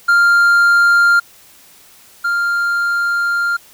triangle tone pair in turn, 1396.9 / 1396.9 Hz, F6 / F6, 0 / 0 cents, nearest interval unison, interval 0 cents, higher neither, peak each -6 / -12 dBFS, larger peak first, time 0.08-1.2 / 2.24-3.57 s, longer second, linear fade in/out 10 ms, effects white hiss -45 dBFS RMS until 3.73 s

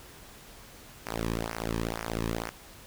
sawtooth tone with flanger, 56.3 Hz, A1, 40 cents sharp, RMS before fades -33 dBFS, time 1.06-2.5 s, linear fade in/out 10 ms, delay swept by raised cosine 0.25 to 1.45 ms, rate 2.1 Hz, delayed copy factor -0.95, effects pink hiss -50 dBFS RMS until 2.86 s

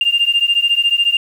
sine beating tone pair, 2794 / 2808 Hz, F7 / F7, 0 / +9 cents, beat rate 14 Hz, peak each -14 dBFS, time 0.01-1.17 s, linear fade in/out 2 ms, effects tanh soft clip ceiling -5 dBFS + 7-bit

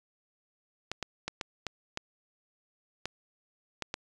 clicks, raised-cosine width 0.2 ms, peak -16 dBFS, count 9, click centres 0.916 / 1.027 / 1.28 / 1.412 / 1.667 / 1.974 / 3.056 / 3.823 / 3.941 s, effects resampled to 22050 Hz

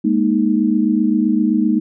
sine chord, Ab suspended second, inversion none, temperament equal with one note detuned, 207.7 / 235.4 / 311.1 Hz, Ab3 / Bb3 / Eb4, 0 / +17 / 0 cents, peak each -17 dBFS, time 0.04-1.8 s, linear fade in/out 10 ms, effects none

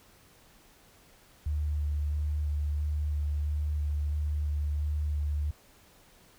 sine tone with vibrato, 74.3 Hz, D2, 21 cents sharp, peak -27 dBFS, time 1.46-5.51 s, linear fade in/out 5 ms, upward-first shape square, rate 1.5 Hz, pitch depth 11 cents each way, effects pink hiss -59 dBFS RMS until 6.38 s

